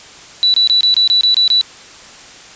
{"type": "tone bursts", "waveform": "sine", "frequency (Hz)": 3951, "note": "B7", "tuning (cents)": 0, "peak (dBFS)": -8, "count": 9, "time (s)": [0.43, 1.612], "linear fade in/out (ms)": 0, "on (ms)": 110, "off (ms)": 24, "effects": ["white hiss -37 dBFS RMS until 2.55 s", "resampled to 16000 Hz"]}